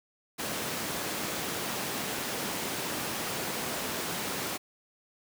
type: high-pass noise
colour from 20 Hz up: pink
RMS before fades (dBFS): -34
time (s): 0.38-4.58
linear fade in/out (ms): 20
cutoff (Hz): 180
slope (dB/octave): 12
effects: none